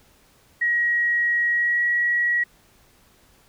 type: tone with pitch glide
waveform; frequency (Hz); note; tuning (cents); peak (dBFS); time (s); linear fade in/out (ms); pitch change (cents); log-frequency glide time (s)
sine; 1900 to 1916.5; A#6 to A#6; +33 to +47; -18; 0.61-2.44; 10; +14; 1.52-1.82
effects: pink hiss -57 dBFS RMS until 3.48 s